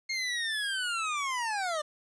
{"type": "linear sweep", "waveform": "25% pulse", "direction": "down", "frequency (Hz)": [2151, 587.3], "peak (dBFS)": -26, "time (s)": [0.09, 1.82], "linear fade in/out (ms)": 10, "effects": ["resampled to 22050 Hz", "10-bit"]}